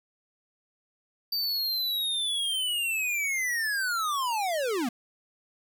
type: linear sweep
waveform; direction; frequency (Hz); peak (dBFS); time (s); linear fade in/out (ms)
square; down; 4651 to 220; -27; 1.32-4.89; 5
effects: none